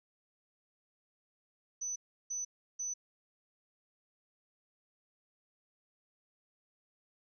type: tone bursts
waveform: sine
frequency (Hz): 6000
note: F#8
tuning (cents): +23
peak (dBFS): -35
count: 3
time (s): 1.81-2.94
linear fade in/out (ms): 10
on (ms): 150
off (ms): 340
effects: none